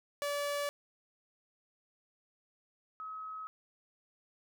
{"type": "tone pair in turn", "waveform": ["sawtooth", "sine"], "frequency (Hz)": [576, 1278.2], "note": ["D5", "D#6"], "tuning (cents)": [-34, 46], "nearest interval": "octave + major second", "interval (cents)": 1380, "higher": "second", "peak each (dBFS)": [-29, -40], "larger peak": "first", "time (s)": [[0.22, 0.69], [3, 3.47]], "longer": "neither", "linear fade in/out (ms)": 0, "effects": []}